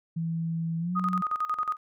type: tone with pitch glide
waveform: sine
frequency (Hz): 164.81 to 183.93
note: E3 to F#3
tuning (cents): 0 to -10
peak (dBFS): -27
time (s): 0.16-1.22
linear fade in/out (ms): 10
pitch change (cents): +190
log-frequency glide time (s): 0.79-0.96
type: tone with tremolo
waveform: sine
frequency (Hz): 1244.5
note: D#6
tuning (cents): 0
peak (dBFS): -24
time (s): 0.95-1.77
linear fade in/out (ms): 20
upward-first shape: square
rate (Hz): 11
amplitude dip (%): 75
effects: none